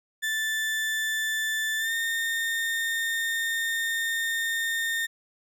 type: tone with pitch glide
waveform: 35% pulse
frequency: 1760 to 1827.3 Hz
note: A6 to A#6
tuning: 0 to -35 cents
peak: -24 dBFS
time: 0.22-5.07 s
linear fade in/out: 20 ms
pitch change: +65 cents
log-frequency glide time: 1.78-1.93 s
effects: 11-bit